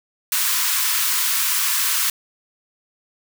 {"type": "high-pass noise", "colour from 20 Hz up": "white", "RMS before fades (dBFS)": -20, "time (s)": [0.32, 2.1], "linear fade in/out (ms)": 2, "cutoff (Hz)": 940, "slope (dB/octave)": 96, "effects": []}